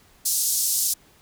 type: band-pass noise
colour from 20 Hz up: white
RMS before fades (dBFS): -23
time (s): 0.25-0.94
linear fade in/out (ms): 10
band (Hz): 5000 to 13000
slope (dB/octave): 24
effects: pink hiss -56 dBFS RMS until 1.21 s